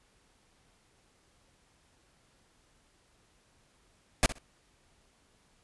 pink noise with echo, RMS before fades -22 dBFS, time 4.23-4.26 s, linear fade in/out 0 ms, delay 62 ms, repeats 2, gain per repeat -15 dB, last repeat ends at 4.384 s, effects pink hiss -67 dBFS RMS until 5.63 s + resampled to 24000 Hz

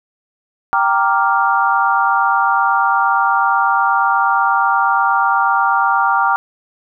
sine chord, G minor seventh, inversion none, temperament equal, 784 / 932.3 / 1174.7 / 1396.9 Hz, G5 / Bb5 / D6 / F6, 0 / 0 / 0 / 0 cents, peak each -17 dBFS, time 0.73-6.36 s, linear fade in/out 0 ms, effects none

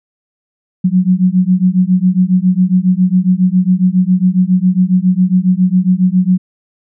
sine beating tone pair, 180 / 187.3 Hz, F#3 / F#3, -47 / +21 cents, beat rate 7.3 Hz, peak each -11 dBFS, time 0.84-6.38 s, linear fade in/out 10 ms, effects none

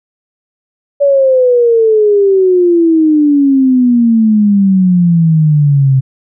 sine exponential sweep, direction down, 573 to 130.81 Hz, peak -5 dBFS, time 1-6.01 s, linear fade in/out 20 ms, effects none

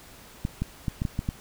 clicks, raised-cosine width 5 ms, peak -14 dBFS, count 7, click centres 0.451 / 0.62 / 0.882 / 1.019 / 1.052 / 1.191 / 1.289 s, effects pink hiss -49 dBFS RMS until 1.4 s

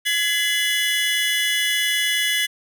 45% pulse tone cluster, 1688 / 2037 / 2956 / 3415 Hz, G#6 / C7 / F#7 / G#7, +28 / -47 / -2 / +48 cents, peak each -26 / -23 / -24 / -25 dBFS, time 0.05-2.47 s, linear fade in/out 20 ms, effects none

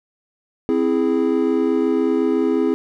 triangle chord, C augmented, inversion none, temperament equal, 261.6 / 329.6 / 415.3 Hz, C4 / E4 / G#4, 0 / 0 / 0 cents, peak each -18 dBFS, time 0.69-2.74 s, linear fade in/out 0 ms, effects none

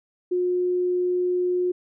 sine tone, 359.8 Hz, F#4, 48 cents flat, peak -20 dBFS, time 0.31-1.72 s, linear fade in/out 10 ms, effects none

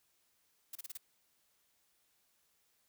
blue noise bursts, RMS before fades -44 dBFS, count 5, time 0.73-0.974 s, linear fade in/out 5 ms, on 24 ms, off 31 ms, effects white hiss -75 dBFS RMS until 2.88 s

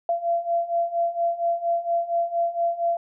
sine beating tone pair, 680 / 684.3 Hz, F5 / F5, -46 / -35 cents, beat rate 4.3 Hz, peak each -26 / -23 dBFS, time 0.09-2.97 s, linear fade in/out 2 ms, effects none

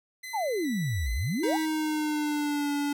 sawtooth tone with vibrato, 1999 Hz, B6, 20 cents sharp, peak -34 dBFS, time 0.23-1.66 s, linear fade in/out 10 ms, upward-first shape square, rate 1.2 Hz, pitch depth 26 cents each way
sine exponential two-way sweep, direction down then up, 955 to 53.6 to 955 Hz, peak -26 dBFS, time 0.33-1.58 s, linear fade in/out 20 ms, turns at 1.13 s
square tone with pitch glide, 315.7 to 287.8 Hz, D#4 to D4, +25 to -35 cents, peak -27 dBFS, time 1.43-2.93 s, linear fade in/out 5 ms, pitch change -160 cents, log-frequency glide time 1.59-2.71 s
effects none

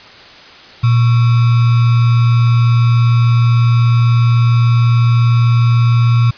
sine tone with sample-and-hold, 118.2 Hz, A#2, 24 cents sharp, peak -7 dBFS, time 0.83-6.31 s, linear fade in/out 10 ms, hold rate 1225 Hz, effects white hiss -37 dBFS RMS until 6.37 s + resampled to 11025 Hz

